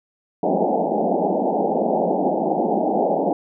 white band-pass noise, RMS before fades -20 dBFS, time 0.43-3.33 s, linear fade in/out 2 ms, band 170 to 840 Hz, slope 96 dB/octave, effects none

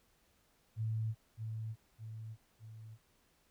sine tone with echo, 110.7 Hz, A2, 11 cents sharp, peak -33 dBFS, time 0.76-1.15 s, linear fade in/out 50 ms, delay 610 ms, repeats 3, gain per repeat -5 dB, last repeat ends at 2.98 s, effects pink hiss -72 dBFS RMS until 3.5 s

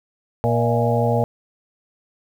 harmonic tone with a mistuned harmonic, 118.3 Hz, A#2, 26 cents sharp, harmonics 1 / 2 / 4 / 5 / 6 / 7, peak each -20 / -25 / -22 / -24 / -25 / -25 dBFS, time 0.44-1.24 s, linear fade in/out 0 ms, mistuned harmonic 6, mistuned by -79 cents, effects 8-bit

